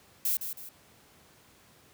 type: noise with echo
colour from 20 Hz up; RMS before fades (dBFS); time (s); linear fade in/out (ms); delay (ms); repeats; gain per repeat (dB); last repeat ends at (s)
violet; -28; 0.25-0.37; 2; 160; 2; -8; 0.69
effects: pink hiss -59 dBFS RMS until 1.93 s + high-pass 80 Hz 12 dB/octave